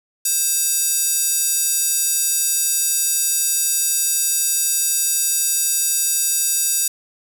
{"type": "tone with high-pass filter", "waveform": "square", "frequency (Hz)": 528, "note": "C5", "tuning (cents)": 16, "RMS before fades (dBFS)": -19, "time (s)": [0.25, 6.88], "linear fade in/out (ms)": 5, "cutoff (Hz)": 7700, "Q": 1.8, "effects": []}